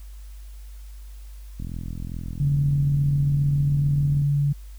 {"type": "click train", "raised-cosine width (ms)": 5, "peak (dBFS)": -21, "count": 112, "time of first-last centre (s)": [1.6, 4.218], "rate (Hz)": 42.4}
{"type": "tone with pitch glide", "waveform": "sine", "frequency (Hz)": [142, 143.07], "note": ["C#3", "D3"], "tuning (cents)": [42, -45], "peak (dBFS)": -18, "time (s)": [2.4, 4.53], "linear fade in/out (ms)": 10, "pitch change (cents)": 13, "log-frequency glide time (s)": [3.1, 3.97]}
{"effects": ["added 50 Hz sine -37 dBFS peak until 4.78 s", "white hiss -56 dBFS RMS until 4.78 s"]}